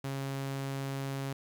sawtooth tone, 136.6 Hz, C#3, 25 cents flat, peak -30 dBFS, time 0.04-1.33 s, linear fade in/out 5 ms, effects 11-bit

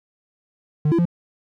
triangle tone with pitch steps, 150.5 / 336.6 / 172.7 Hz, D3 / E4 / F3, +43 / +36 / -19 cents, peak -13 dBFS, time 0.85-1.054 s, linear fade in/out 5 ms, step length 68 ms, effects none

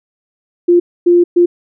sine tone bursts at uneven times, 349.2 Hz, F4, in tune, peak -5 dBFS, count 3, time 0.68-0.8 / 1.06-1.24 / 1.36-1.46 s, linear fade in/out 10 ms, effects none

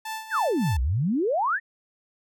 sawtooth tone with tremolo, 880 Hz, A5, in tune, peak -26 dBFS, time 0.05-0.77 s, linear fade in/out 5 ms, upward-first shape sine, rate 3.5 Hz, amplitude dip 70%
sine exponential two-way sweep, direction down then up, 1910 to 58.27 to 1910 Hz, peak -21 dBFS, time 0.3-1.6 s, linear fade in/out 50 ms, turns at 0.81 s
effects none

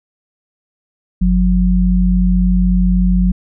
sine tone pair together, 48.15 / 181.8 Hz, G1 / F#3, -30 / -30 cents, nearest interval octave + major seventh, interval 2300 cents, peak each -12 dBFS, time 1.21-3.32 s, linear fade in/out 10 ms, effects none

